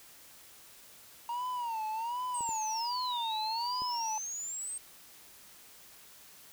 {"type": "tone with vibrato", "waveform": "triangle", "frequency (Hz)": 932.3, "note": "A#5", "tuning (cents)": 0, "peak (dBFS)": -31, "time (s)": [1.29, 4.18], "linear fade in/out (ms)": 2, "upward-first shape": "sine", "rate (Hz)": 1.3, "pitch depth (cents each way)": 130}
{"type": "exponential two-way sweep", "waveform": "sine", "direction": "down then up", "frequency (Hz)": [8520, 3560, 8520], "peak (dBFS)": -36, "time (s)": [2.34, 4.78], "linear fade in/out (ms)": 5, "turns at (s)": 3.19}
{"type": "clicks", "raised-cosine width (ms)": 2, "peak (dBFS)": -34, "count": 3, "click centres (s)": [2.408, 2.491, 3.82]}
{"effects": ["white hiss -55 dBFS RMS until 6.52 s"]}